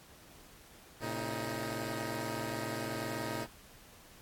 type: tone cluster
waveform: 10% pulse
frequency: 113.9 / 134.7 / 314 Hz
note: A#2 / C#3 / D#4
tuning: -40 / -49 / +16 cents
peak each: -31 / -34 / -31 dBFS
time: 1-3.47 s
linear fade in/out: 50 ms
effects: pink hiss -57 dBFS RMS until 4.21 s + AAC 64 kbps